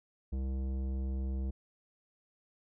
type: tone with tanh clipping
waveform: sine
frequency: 66 Hz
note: C2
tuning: 16 cents sharp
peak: -34 dBFS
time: 0.32-1.51 s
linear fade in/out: 10 ms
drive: 14 dB
effects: none